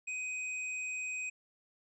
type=tone with hard clipping; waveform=triangle; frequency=2508 Hz; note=D#7; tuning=13 cents sharp; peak=-37 dBFS; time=0.07-1.3 s; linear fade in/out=10 ms; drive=18 dB; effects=resampled to 24000 Hz